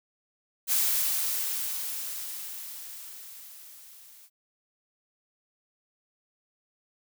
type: noise with level ramp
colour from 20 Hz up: blue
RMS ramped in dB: -24 to -53 dBFS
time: 0.67-4.3 s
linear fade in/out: 50 ms
effects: none